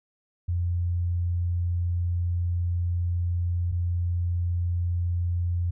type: tone pair in turn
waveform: sine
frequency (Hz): 87.31 / 87.31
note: F2 / F2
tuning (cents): 0 / 0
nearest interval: unison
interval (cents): 0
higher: neither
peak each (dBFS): -23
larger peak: neither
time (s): 0.48-3.72 / 3.72-5.71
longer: first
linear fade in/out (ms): 10
effects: none